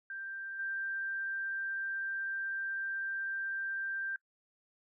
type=tone with level steps; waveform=sine; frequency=1577 Hz; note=G6; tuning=10 cents sharp; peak=-39 / -34 dBFS; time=0.1-4.16 s; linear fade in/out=2 ms; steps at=0.59 s; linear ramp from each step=5 ms; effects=noise-tail reverb RT60 0.1 s tail -22 dB re dry